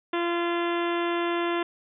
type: harmonic tone with a mistuned harmonic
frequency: 343.8 Hz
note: F4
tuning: 27 cents flat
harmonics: 1 / 2 / 3 / 4 / 5 / 6 / 7 / 8 / 9 / 10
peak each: -26 / -33 / -32 / -36 / -37 / -39 / -43 / -40 / -43 / -42 dBFS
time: 0.13-1.63 s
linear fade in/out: 5 ms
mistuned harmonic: 10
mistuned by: +18 cents
effects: none